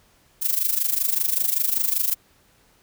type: noise with amplitude modulation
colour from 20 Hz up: violet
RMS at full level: -19 dBFS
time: 0.41-2.15 s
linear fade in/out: 20 ms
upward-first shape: sine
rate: 25.2 Hz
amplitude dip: 80%
effects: pink hiss -59 dBFS RMS until 2.82 s